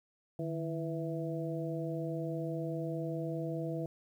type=harmonic tone with a mistuned harmonic; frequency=164.81 Hz; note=E3; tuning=in tune; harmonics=1 / 2 / 3 / 4; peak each=-37 / -39 / -41 / -42 dBFS; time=0.39-3.86 s; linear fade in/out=2 ms; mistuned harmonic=1; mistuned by=-110 cents; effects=11-bit